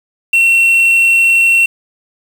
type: tone with quantisation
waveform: triangle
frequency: 2718 Hz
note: F7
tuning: 48 cents flat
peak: -5 dBFS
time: 0.33-1.66 s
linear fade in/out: 5 ms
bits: 5
effects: none